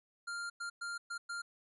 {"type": "tone bursts at uneven times", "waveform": "square", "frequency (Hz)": 1396.9, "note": "F6", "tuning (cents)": 0, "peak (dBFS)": -39, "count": 5, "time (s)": [[0.27, 0.5], [0.6, 0.7], [0.81, 0.98], [1.1, 1.18], [1.29, 1.42]], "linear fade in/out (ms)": 10, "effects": ["resampled to 24000 Hz"]}